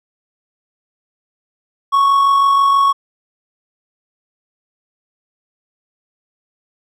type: tone with amplitude modulation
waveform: triangle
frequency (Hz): 1108.7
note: C#6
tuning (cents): 0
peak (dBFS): -6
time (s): 1.92-2.93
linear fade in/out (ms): 20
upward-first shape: sine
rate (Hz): 46.3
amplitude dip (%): 35
effects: none